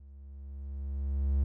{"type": "tone with level ramp", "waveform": "triangle", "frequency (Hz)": 69, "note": "C#2", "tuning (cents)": -7, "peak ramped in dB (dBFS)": [-47, -21], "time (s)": [0, 1.44], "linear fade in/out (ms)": 5, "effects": []}